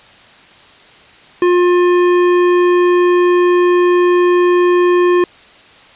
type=tone with hard clipping; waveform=triangle; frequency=355.1 Hz; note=F4; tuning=29 cents sharp; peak=-10 dBFS; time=1.42-5.24 s; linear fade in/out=2 ms; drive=17 dB; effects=white hiss -42 dBFS RMS until 5.95 s + resampled to 8000 Hz